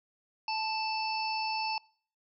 harmonic tone with a mistuned harmonic, 880 Hz, A5, in tune, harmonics 1 / 3 / 5 / 6, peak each -32 / -37 / -39 / -40 dBFS, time 0.48-1.78 s, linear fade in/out 2 ms, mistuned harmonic 5, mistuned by +32 cents, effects noise-tail reverb RT60 0.5 s tail -25 dB re dry

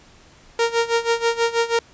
sawtooth tone with tremolo, 464 Hz, A#4, 8 cents flat, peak -11 dBFS, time 0.59-1.79 s, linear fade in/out 2 ms, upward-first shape sine, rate 6.2 Hz, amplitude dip 85%, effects pink hiss -50 dBFS RMS until 1.93 s + resampled to 16000 Hz

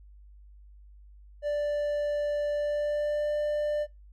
triangle tone with pitch glide, 587.3 to 594.8 Hz, D5 to D5, 0 to +22 cents, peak -24 dBFS, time 1.42-3.87 s, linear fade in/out 50 ms, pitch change +22 cents, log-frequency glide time 2.52-3.33 s, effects noise-tail reverb RT60 0.2 s tail -21 dB re dry + added 50 Hz sine -49 dBFS peak until 4.12 s

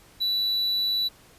triangle tone, 3951 Hz, B7, in tune, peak -21 dBFS, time 0.2-1.09 s, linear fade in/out 20 ms, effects pink hiss -54 dBFS RMS until 1.38 s + resampled to 32000 Hz

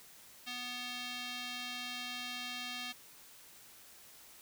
square tone with band-pass filter, 246.9 Hz, B3, in tune, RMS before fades -42 dBFS, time 0.46-2.93 s, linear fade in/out 20 ms, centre 3400 Hz, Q 1.7, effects white hiss -57 dBFS RMS until 4.41 s

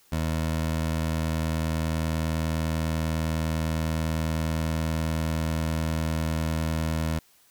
20% pulse tone with vibrato, 80.1 Hz, E2, 49 cents flat, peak -20 dBFS, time 0.12-7.19 s, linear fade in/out 5 ms, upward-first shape triangle, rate 9.9 Hz, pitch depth 10 cents each way, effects white hiss -60 dBFS RMS until 7.5 s

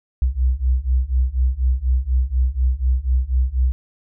sine beating tone pair, 61.5 / 65.6 Hz, B1 / C2, -7 / +5 cents, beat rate 4.1 Hz, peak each -19 / -18 dBFS, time 0.22-3.72 s, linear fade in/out 0 ms, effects none

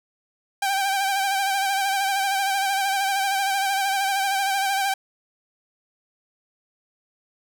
sawtooth tone with vibrato, 784 Hz, G5, in tune, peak -17 dBFS, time 0.62-4.94 s, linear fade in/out 5 ms, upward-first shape sine, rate 13 Hz, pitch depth 43 cents each way, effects none

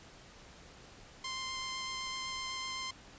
10% pulse tone with vibrato, 1046.5 Hz, C6, in tune, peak -29 dBFS, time 1.24-2.91 s, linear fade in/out 5 ms, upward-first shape sine, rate 7.9 Hz, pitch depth 8 cents each way, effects pink hiss -55 dBFS RMS until 3.18 s + resampled to 16000 Hz

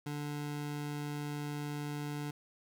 25% pulse tone, 146.83 Hz, D3, in tune, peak -33 dBFS, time 0.06-2.31 s, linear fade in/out 5 ms, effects none

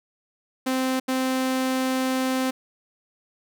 sawtooth tone bursts at uneven times, 260 Hz, C4, 11 cents flat, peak -18 dBFS, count 2, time 0.66-1 / 1.08-2.51 s, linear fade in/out 10 ms, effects none

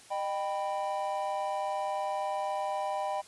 triangle chord, Eb augmented, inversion none, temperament equal with one note detuned, 611.6 / 784 / 987.8 Hz, Eb5 / G5 / B5, -30 / 0 / 0 cents, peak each -33 / -31 / -35 dBFS, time 0.1-3.22 s, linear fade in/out 20 ms, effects white hiss -54 dBFS RMS until 3.27 s + resampled to 24000 Hz

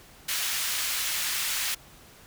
pink high-pass noise, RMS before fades -29 dBFS, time 0.28-1.75 s, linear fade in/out 10 ms, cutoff 2000 Hz, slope 12 dB/octave, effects pink hiss -52 dBFS RMS until 2.26 s

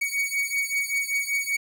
45% pulse beating tone pair, 2241 / 2246.2 Hz, C#7 / C#7, +18 / +22 cents, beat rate 5.2 Hz, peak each -27 dBFS, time 0.01-1.57 s, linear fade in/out 10 ms, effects none

